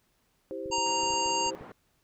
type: chord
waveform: sine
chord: C major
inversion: first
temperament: just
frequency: 327 / 392.4 / 523.3 Hz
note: E4 / G4 / C5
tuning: -14 / +2 / 0 cents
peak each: -40 / -38 / -37 dBFS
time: 0.51-1.55 s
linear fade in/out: 0 ms
type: clicks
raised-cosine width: 5 ms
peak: -36 dBFS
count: 9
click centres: 0.659 / 0.701 / 0.783 / 1.034 / 1.105 / 1.138 / 1.261 / 1.464 / 1.611 s
type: harmonic tone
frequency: 932.3 Hz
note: A#5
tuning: in tune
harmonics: 1 / 3 / 5 / 7 / 8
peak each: -28 / -33 / -35 / -36 / -37 dBFS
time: 0.71-1.51 s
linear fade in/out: 20 ms
type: band-pass noise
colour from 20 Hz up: pink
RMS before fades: -47 dBFS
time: 0.86-1.72 s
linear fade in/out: 2 ms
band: 190 to 1300 Hz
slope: 12 dB/octave
effects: pink hiss -71 dBFS RMS until 2.03 s